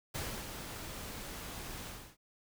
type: noise with ADSR envelope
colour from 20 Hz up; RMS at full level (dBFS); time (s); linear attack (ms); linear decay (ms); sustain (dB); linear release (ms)
pink; -38; 0.14-2.17; 15; 290; -6; 310
effects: none